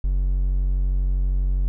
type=tone; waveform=triangle; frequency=46.25 Hz; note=F#1; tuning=in tune; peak=-16 dBFS; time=0.04-1.68 s; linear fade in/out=0 ms; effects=none